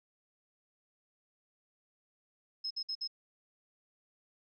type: tone bursts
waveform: sine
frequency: 5160 Hz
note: E8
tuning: 38 cents flat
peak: -34 dBFS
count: 4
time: 2.64-3.076 s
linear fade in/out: 10 ms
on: 67 ms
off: 56 ms
effects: none